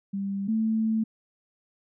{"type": "tone pair in turn", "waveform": "sine", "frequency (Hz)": [197.4, 221], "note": ["G3", "A3"], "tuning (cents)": [12, 8], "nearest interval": "major second", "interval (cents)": 196, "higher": "second", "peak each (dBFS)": [-27, -22], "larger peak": "second", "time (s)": [[0.13, 0.48], [0.48, 1.04]], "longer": "second", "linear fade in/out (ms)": 10, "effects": []}